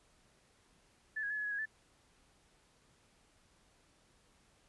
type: tone with pitch steps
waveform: sine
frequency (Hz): 1743 / 1654 / 1713 / 1698 / 1678 / 1652 / 1750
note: A6 / G#6 / A6 / G#6 / G#6 / G#6 / A6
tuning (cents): -17 / -8 / -47 / +38 / +17 / -10 / -10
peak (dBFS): -35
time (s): 1.16-1.657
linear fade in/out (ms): 10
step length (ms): 71
effects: pink hiss -69 dBFS RMS until 4.68 s + resampled to 24000 Hz